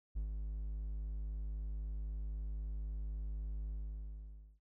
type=tone with ADSR envelope; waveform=triangle; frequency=51.91 Hz; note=G#1; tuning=in tune; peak=-32 dBFS; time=0.15-4.6 s; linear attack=19 ms; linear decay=100 ms; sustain=-4 dB; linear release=900 ms; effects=none